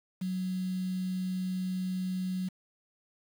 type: tone with quantisation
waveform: sine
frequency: 185 Hz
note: F#3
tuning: in tune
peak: -30 dBFS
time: 0.21-2.49 s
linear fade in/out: 10 ms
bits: 8
effects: none